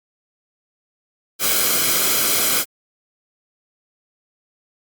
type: noise with comb filter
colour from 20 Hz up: white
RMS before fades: -18 dBFS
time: 1.39-2.65 s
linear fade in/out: 50 ms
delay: 1.1 ms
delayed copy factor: -0.6
effects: Opus 48 kbps